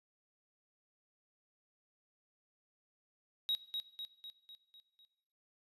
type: tone with echo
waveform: triangle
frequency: 3809 Hz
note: A#7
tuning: 37 cents sharp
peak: -30 dBFS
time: 3.49-3.55 s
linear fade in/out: 0 ms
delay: 250 ms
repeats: 6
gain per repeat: -5 dB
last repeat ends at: 5.05 s
effects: noise-tail reverb RT60 0.9 s tail -18 dB re dry + resampled to 32000 Hz